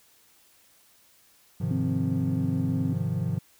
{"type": "chord", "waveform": "triangle", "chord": "F minor seventh", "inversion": "first", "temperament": "equal", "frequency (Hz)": [103.83, 130.81, 155.56, 174.61], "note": ["Ab2", "C3", "Eb3", "F3"], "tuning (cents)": [0, 0, 0, 0], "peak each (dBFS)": -29, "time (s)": [1.6, 3.39], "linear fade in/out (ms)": 10}
{"type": "tone", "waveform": "sine", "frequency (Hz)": 261.6, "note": "C4", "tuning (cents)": 0, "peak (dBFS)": -28, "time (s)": [1.71, 2.93], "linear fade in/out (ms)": 2}
{"effects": ["white hiss -60 dBFS RMS until 3.59 s"]}